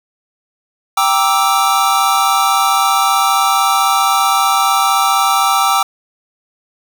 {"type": "chord", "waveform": "square", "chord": "E half-diminished seventh", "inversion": "first", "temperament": "equal with one note detuned", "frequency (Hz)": [784, 937.7, 1174.7, 1318.5], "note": ["G5", "Bb5", "D6", "E6"], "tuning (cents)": [0, 10, 0, 0], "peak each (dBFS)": [-16, -21, -17, -16], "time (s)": [0.97, 5.83], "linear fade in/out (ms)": 5, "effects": []}